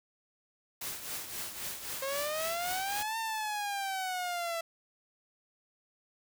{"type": "noise with tremolo", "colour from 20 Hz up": "white", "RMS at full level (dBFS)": -37, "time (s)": [0.81, 3.03], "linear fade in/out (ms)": 5, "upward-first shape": "triangle", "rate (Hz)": 3.8, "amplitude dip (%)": 65}
{"type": "exponential two-way sweep", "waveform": "sawtooth", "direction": "up then down", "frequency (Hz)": [533, 907, 662], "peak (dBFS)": -29, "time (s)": [2.02, 4.61], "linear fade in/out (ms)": 5, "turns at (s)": 3.18}
{"effects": []}